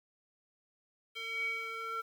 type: tone with band-pass filter sweep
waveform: square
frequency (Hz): 452.4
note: A4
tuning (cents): +48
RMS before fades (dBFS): -38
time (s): 1.15-2.02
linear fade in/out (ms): 20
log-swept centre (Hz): 2800 to 1500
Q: 8
effects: 10-bit